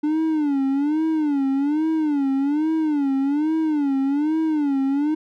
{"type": "tone with vibrato", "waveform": "triangle", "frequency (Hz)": 293.7, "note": "D4", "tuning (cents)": 0, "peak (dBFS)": -16, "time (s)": [0.03, 5.15], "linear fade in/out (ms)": 10, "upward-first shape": "sine", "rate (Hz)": 1.2, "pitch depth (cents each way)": 150, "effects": []}